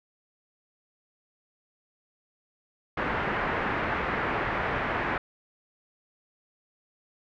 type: low-pass noise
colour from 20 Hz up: white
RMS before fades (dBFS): -29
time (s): 2.97-5.18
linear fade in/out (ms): 5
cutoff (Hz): 1900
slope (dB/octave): 24
effects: none